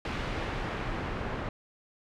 pink noise with low-pass filter sweep, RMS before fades -34 dBFS, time 0.05-1.49 s, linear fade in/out 2 ms, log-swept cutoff 2900 to 1700 Hz, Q 0.81, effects none

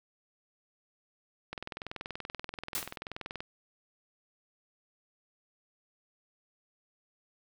click train, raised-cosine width 0.3 ms, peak -22 dBFS, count 40, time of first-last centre 1.53-3.405 s, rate 20.8 Hz
white noise with exponential decay, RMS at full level -30 dBFS, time 2.75-2.96 s, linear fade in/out 1 ms, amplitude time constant 45 ms
effects none

